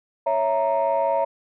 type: chord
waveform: sine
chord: A# diminished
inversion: first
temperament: equal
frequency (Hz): 554.4 / 659.3 / 932.3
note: C#5 / E5 / A#5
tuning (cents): 0 / 0 / 0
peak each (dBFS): -22 / -22 / -22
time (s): 0.26-1.25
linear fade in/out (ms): 10
effects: tanh soft clip ceiling -13 dBFS